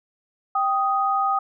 sine tone pair together, 784 / 1246.5 Hz, G5 / D#6, 0 / +3 cents, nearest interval minor sixth, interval 803 cents, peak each -22 / -21 dBFS, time 0.55-1.39 s, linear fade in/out 5 ms, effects none

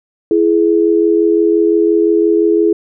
sine tone pair together, 334.4 / 420.2 Hz, E4 / G#4, +25 / +20 cents, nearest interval major third, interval 395 cents, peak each -11 dBFS, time 0.31-2.73 s, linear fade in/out 2 ms, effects none

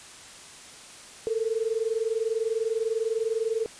sine tone pair together, 440 / 460 Hz, A4 / A#4, 0 / -23 cents, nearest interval minor second, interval 77 cents, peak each -27 / -28 dBFS, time 1.27-3.66 s, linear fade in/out 0 ms, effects white hiss -46 dBFS RMS until 3.79 s + resampled to 22050 Hz

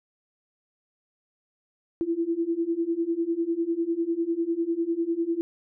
sine beating tone pair, 329.6 / 339.6 Hz, E4 / F4, 0 / -48 cents, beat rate 10 Hz, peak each -28 / -26 dBFS, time 2.01-5.41 s, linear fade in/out 0 ms, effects none

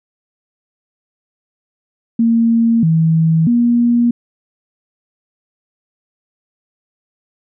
sine tone with pitch steps, 230 / 161.7 / 238.1 Hz, A#3 / E3 / A#3, -23 / -33 / +37 cents, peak -9 dBFS, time 2.19-4.11 s, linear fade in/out 5 ms, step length 640 ms, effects none

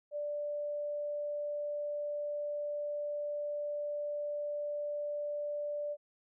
sine tone, 587.3 Hz, D5, in tune, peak -34 dBFS, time 0.11-5.97 s, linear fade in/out 50 ms, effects none

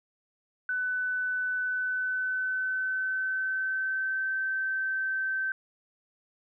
sine tone with pitch glide, 1500 to 1546.6 Hz, F#6 to G6, +23 to -24 cents, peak -27 dBFS, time 0.69-5.52 s, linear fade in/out 2 ms, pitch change +53 cents, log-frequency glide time 1.52-4.32 s, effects none

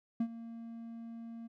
triangle tone with ADSR envelope, 230 Hz, A#3, 23 cents flat, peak -25 dBFS, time 0.2-1.48 s, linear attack 6 ms, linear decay 67 ms, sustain -16 dB, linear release 19 ms, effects none

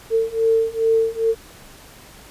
sine beating tone pair, 449.2 / 451.6 Hz, A4 / A4, +36 / +45 cents, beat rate 2.4 Hz, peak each -19 / -18 dBFS, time 0.1-1.35 s, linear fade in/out 50 ms, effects pink hiss -44 dBFS RMS until 2.3 s + resampled to 32000 Hz

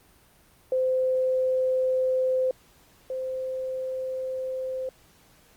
sine tone pair in turn, 516 / 519.3 Hz, C5 / C5, -24 / -13 cents, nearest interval unison, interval 11 cents, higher second, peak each -21 / -28 dBFS, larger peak first, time 0.72-2.51 / 3.1-4.89 s, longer neither, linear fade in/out 2 ms, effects pink hiss -58 dBFS RMS until 5.56 s + Opus 32 kbps

